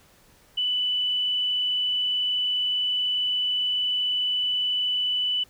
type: tone with frequency modulation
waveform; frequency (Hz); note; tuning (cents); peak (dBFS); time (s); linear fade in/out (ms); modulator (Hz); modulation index
sine; 2982; F#7; +13; -22; 0.57-5.44; 10; 32.8; 0.42
effects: pink hiss -57 dBFS RMS until 5.49 s